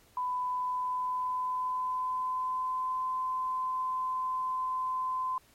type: tone with pitch glide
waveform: sine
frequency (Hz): 999 to 1026.5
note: B5 to C6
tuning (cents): +20 to -33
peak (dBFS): -29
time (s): 0.17-5.38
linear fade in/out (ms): 2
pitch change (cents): +47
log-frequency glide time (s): 0.43-3.04
effects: pink hiss -62 dBFS RMS until 5.54 s + MP3 64 kbps